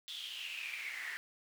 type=noise with high-pass filter sweep; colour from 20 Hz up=brown; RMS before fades=-43 dBFS; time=0.08-1.17 s; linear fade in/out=0 ms; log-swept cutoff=3500 to 1800 Hz; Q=9.1; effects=none